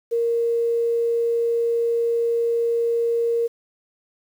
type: tone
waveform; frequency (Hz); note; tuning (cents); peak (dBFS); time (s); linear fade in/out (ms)
sine; 466.2; A#4; 0; -18; 0.11-3.48; 20
effects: 8-bit